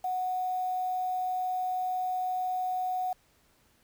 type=tone with quantisation; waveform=sine; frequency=737 Hz; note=F#5; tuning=7 cents flat; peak=-28 dBFS; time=0.04-3.13 s; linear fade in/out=5 ms; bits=8; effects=pink hiss -66 dBFS RMS until 3.83 s